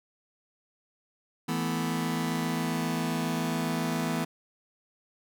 sawtooth chord, E suspended fourth, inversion none, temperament just, 164.81 / 219.8 / 247.2 Hz, E3 / A3 / B3, 0 / -2 / +2 cents, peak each -27 / -30 / -27 dBFS, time 1.48-4.25 s, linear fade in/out 10 ms, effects none

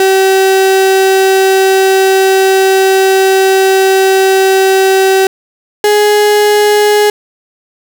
35% pulse tone pair in turn, 383.1 / 417.1 Hz, G4 / G#4, -40 / +7 cents, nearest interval minor second, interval 147 cents, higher second, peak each -4 dBFS, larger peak neither, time 0-5.27 / 5.84-7.1 s, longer first, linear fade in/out 2 ms, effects none

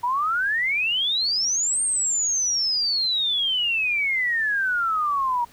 sine exponential two-way sweep, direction up then down, 940 to 8800 to 940 Hz, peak -20 dBFS, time 0.03-5.45 s, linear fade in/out 10 ms, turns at 1.82 s, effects pink hiss -52 dBFS RMS until 5.52 s

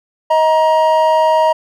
triangle tone pair together, 630.7 / 945 Hz, D#5 / A#5, +23 / +23 cents, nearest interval perfect fifth, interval 700 cents, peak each -10 dBFS, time 0.3-1.53 s, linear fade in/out 10 ms, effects none

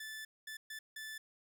sawtooth tone bursts at uneven times, 1750 Hz, A6, 10 cents flat, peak -40 dBFS, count 4, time 0-0.25 / 0.47-0.57 / 0.7-0.79 / 0.96-1.18 s, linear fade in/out 5 ms, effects none

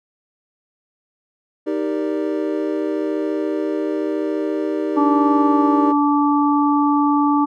triangle chord, Eb major seventh, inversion none, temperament equal, 311.1 / 392 / 466.2 / 587.3 Hz, Eb4 / G4 / Bb4 / D5, 0 / 0 / 0 / 0 cents, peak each -20 / -22 / -26 / -26 dBFS, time 1.66-5.93 s, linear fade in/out 20 ms
harmonic tone, 290.2 Hz, D4, 21 cents flat, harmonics 1 / 3 / 4, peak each -15 / -20 / -21 dBFS, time 4.96-7.46 s, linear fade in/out 20 ms
effects none

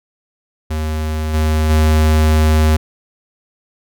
square tone with level steps, 77.78 Hz, D#2, in tune, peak -18 / -13 / -10 dBFS, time 0.7-2.77 s, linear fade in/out 10 ms, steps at 1.33 / 1.69 s, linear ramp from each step 20 ms, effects none

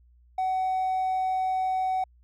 triangle tone, 751 Hz, F#5, 26 cents sharp, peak -21 dBFS, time 0.38-2.04 s, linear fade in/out 5 ms, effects tanh soft clip ceiling -19 dBFS + added 60 Hz sine -55 dBFS peak until 2.23 s

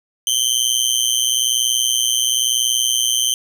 20% pulse tone with amplitude modulation, 3100 Hz, G7, 20 cents flat, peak -6 dBFS, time 0.27-3.34 s, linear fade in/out 2 ms, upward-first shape sine, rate 121 Hz, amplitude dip 95%, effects none

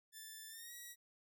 5% pulse tone with pitch glide, 1760 to 1919.3 Hz, A6 to B6, 0 to -50 cents, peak -40 dBFS, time 0.12-0.96 s, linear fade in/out 50 ms, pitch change +150 cents, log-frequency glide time 0.49-0.73 s, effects none

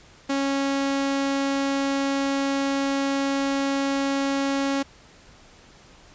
sawtooth tone, 275.5 Hz, C#4, 11 cents flat, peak -18 dBFS, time 0.29-4.83 s, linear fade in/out 10 ms, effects pink hiss -51 dBFS RMS until 6.14 s + resampled to 16000 Hz

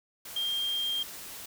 sine tone in noise, 3200 Hz, G7, 35 cents sharp, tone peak -28 dBFS, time 0.36-1.03 s, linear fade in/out 5 ms, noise white, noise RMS -43 dBFS, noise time 0.25-1.46 s, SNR +12 dB, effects none

